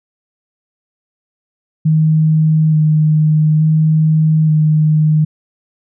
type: tone with vibrato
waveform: sine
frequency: 155.56 Hz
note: D#3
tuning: in tune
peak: -8 dBFS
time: 1.85-5.25 s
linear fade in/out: 10 ms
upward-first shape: square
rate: 0.57 Hz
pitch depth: 14 cents each way
effects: none